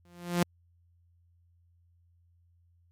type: tone with exponential growth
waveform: sawtooth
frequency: 174.61 Hz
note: F3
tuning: in tune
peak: -17 dBFS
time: 0.05-0.43 s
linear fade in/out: 2 ms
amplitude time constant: 81 ms
effects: added 86 Hz sine -62 dBFS peak until 2.91 s + MP3 96 kbps